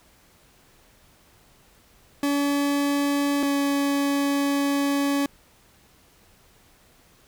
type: tone pair in turn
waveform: 40% pulse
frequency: 284.4 / 281.6 Hz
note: C#4 / C#4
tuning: +45 / +27 cents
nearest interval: unison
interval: 18 cents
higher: first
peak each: -20 dBFS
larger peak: neither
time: 2.23-3.43 / 3.43-5.26 s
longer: second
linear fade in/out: 2 ms
effects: pink hiss -57 dBFS RMS until 7.27 s